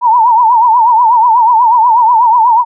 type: tone with vibrato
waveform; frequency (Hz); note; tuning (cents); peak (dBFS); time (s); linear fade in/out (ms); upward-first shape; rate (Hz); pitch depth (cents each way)
sine; 932.3; A#5; 0; -4; 0.01-2.65; 50; triangle; 8.2; 140
effects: none